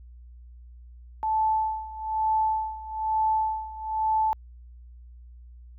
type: tone with tremolo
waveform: sine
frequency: 874 Hz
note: A5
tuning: 12 cents flat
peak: -20 dBFS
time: 1.23-4.33 s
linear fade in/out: 0 ms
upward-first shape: sine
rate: 1.1 Hz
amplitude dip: 85%
effects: added 60 Hz sine -44 dBFS peak until 5.78 s